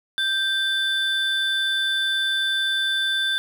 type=tone pair together; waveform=triangle; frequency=1570 / 3529 Hz; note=G6 / A7; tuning=+2 / +4 cents; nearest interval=octave + major second; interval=1402 cents; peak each=-22 / -21 dBFS; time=0.18-3.38 s; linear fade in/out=0 ms; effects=none